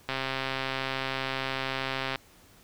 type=click train; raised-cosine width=0.3 ms; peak=-14 dBFS; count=276; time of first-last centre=0.09-2.158 s; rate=133 Hz; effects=pink hiss -57 dBFS RMS until 2.63 s